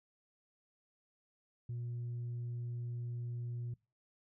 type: tone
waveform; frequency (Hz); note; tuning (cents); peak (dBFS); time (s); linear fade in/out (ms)
sine; 120; B2; -49; -36; 1.69-3.74; 5
effects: noise-tail reverb RT60 0.3 s tail -24 dB re dry + tanh soft clip ceiling -36 dBFS